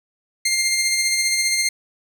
15% pulse tone with tremolo, 2110 Hz, C7, 14 cents sharp, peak -10 dBFS, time 0.45-1.69 s, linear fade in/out 5 ms, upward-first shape sine, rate 15 Hz, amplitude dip 35%, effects none

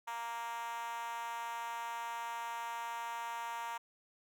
5% pulse tone with high-pass filter, 233.1 Hz, A#3, in tune, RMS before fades -41 dBFS, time 0.07-3.78 s, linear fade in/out 10 ms, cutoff 890 Hz, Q 6.3, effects none

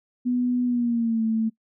sine tone with pitch glide, 247 to 222.6 Hz, B3 to A3, 0 to +20 cents, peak -20 dBFS, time 0.25-1.5 s, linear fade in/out 20 ms, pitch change -180 cents, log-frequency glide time 0.65-1.23 s, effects noise-tail reverb RT60 0.1 s tail -22 dB re dry

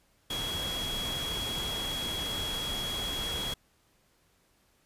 sine tone in noise, 3322 Hz, G#7, in tune, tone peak -33 dBFS, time 0.3-3.54 s, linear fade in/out 5 ms, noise pink, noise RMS -37 dBFS, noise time 0.3-3.54 s, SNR +1 dB, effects pink hiss -68 dBFS RMS until 4.85 s + resampled to 32000 Hz

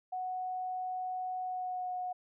sine tone with pitch glide, 739 to 729.7 Hz, F#5 to F#5, -2 to -24 cents, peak -34 dBFS, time 0.12-2.13 s, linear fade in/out 10 ms, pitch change -22 cents, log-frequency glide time 1.41-1.92 s, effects none

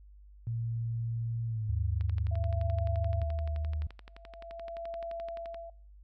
sine tone with pitch glide, 115.3 to 100.96 Hz, A#2 to G#2, -19 to -48 cents, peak -31 dBFS, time 0.47-3.23 s, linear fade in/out 0 ms, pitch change -229 cents, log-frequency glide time 1.46-1.84 s
sine tone with vibrato, 76.2 Hz, D#2, 36 cents flat, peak -30 dBFS, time 1.69-3.87 s, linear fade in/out 5 ms, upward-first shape sine, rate 3.1 Hz, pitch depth 15 cents each way
click train, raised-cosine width 0.3 ms, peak -32 dBFS, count 42, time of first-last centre 2.01-5.544 s, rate 11.6 Hz
sine tone with tremolo, 673 Hz, E5, 36 cents sharp, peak -36 dBFS, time 2.31-5.7 s, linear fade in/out 5 ms, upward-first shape sine, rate 0.45 Hz, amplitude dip 100%
effects noise-tail reverb RT60 0.5 s tail -26 dB re dry + added 50 Hz sine -51 dBFS peak until 6.03 s

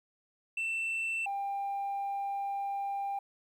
sine tone pair in turn, 2677 / 795.9 Hz, E7 / G5, +26 / +26 cents, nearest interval octave + major sixth, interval 2100 cents, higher first, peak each -28 / -30 dBFS, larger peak first, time 0.57-1.26 / 1.26-3.19 s, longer second, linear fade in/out 5 ms, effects tanh soft clip ceiling -30 dBFS + 11-bit

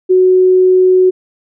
sine tone, 370 Hz, F#4, in tune, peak -5 dBFS, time 0.09-1.11 s, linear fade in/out 20 ms, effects none

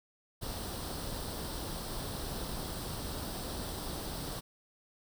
pink noise with comb filter, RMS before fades -39 dBFS, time 0.41-4.41 s, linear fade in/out 20 ms, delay 0.22 ms, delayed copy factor +0.6, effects none

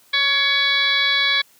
sine tone with frequency modulation, 2815 Hz, F7, 13 cents sharp, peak -15 dBFS, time 0.13-1.42 s, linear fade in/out 10 ms, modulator 566 Hz, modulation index 2.4, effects white hiss -54 dBFS RMS until 1.59 s + high-pass 100 Hz 12 dB/octave

